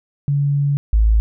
sine tone pair in turn, 142.4 / 54.27 Hz, C#3 / A1, +47 / -23 cents, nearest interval octave + perfect fourth, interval 1670 cents, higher first, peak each -14 / -10 dBFS, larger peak second, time 0.28-0.77 / 0.93-1.2 s, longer first, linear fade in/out 0 ms, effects none

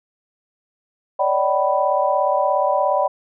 sine tone cluster, 568 / 605 / 765 / 987 Hz, C#5 / D#5 / G5 / B5, +42 / -49 / -42 / -1 cents, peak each -21 dBFS, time 1.19-3.08 s, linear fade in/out 10 ms, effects none

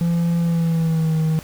triangle tone with pitch glide, 169.8 to 158.43 Hz, F3 to D#3, -48 to +32 cents, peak -14 dBFS, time 0.01-1.39 s, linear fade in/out 0 ms, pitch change -120 cents, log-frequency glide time 0.39-1.17 s, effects pink hiss -41 dBFS RMS until 1.43 s

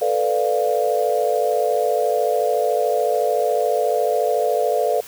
sine chord, B half-diminished seventh, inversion third, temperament equal, 440 / 493.9 / 587.3 / 698.5 Hz, A4 / B4 / D5 / F5, 0 / 0 / 0 / 0 cents, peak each -22 dBFS, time 0.01-5.01 s, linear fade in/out 10 ms, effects white hiss -40 dBFS RMS until 5.07 s

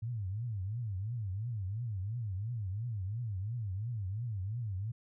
sine tone with vibrato, 106.1 Hz, G#2, 38 cents sharp, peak -34 dBFS, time 0.02-4.92 s, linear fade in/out 10 ms, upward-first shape triangle, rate 2.9 Hz, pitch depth 290 cents each way, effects none

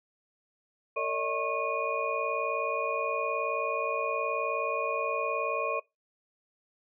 sine tone cluster, 455.5 / 573 / 632 / 1090 / 2461 Hz, A#4 / D5 / D#5 / C#6 / D#7, -40 / -43 / +27 / -29 / -20 cents, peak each -34 / -34 / -36 / -33 / -34 dBFS, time 0.96-5.8 s, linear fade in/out 10 ms, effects noise-tail reverb RT60 0.2 s tail -21 dB re dry

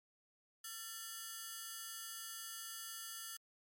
5% pulse ring-modulated tone, 1568 Hz, G6, in tune, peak -31 dBFS, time 0.64-3.37 s, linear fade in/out 5 ms, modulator 207 Hz, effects MP3 64 kbps

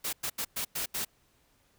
white noise bursts at uneven times, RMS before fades -33 dBFS, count 6, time 0.04-0.13 / 0.23-0.3 / 0.38-0.45 / 0.56-0.65 / 0.75-0.86 / 0.94-1.05 s, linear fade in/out 10 ms, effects pink hiss -68 dBFS RMS until 1.78 s

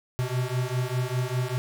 square beating tone pair, 123.47 / 128.47 Hz, B2 / C3, 0 / -31 cents, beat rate 5 Hz, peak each -29 dBFS, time 0.19-1.58 s, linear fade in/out 0 ms, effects none

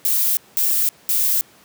violet noise bursts, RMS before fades -18 dBFS, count 3, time 0.05-1.41 s, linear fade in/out 0 ms, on 320 ms, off 200 ms, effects pink hiss -50 dBFS RMS until 1.64 s + high-pass 150 Hz 12 dB/octave

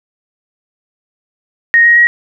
sine tone with pitch steps, 1864.7 / 1882 / 1899.5 Hz, A#6 / A#6 / A#6, 0 / +16 / +32 cents, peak -4 dBFS, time 1.74-2.07 s, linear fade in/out 0 ms, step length 110 ms, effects none

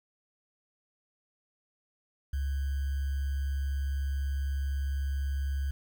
sine tone with sample-and-hold, 69 Hz, C#2, 7 cents flat, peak -28 dBFS, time 2.33-5.71 s, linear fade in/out 5 ms, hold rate 1575 Hz, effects none

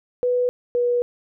sine tone pair in turn, 493.9 / 485.1 Hz, B4 / B4, 0 / -31 cents, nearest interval unison, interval 31 cents, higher first, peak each -17 dBFS, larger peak neither, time 0.23-0.49 / 0.75-1.02 s, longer second, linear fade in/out 0 ms, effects none

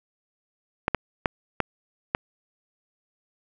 clicks, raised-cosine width 0.5 ms, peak -6 dBFS, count 5, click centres 0.881 / 0.947 / 1.258 / 1.603 / 2.149 s, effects none

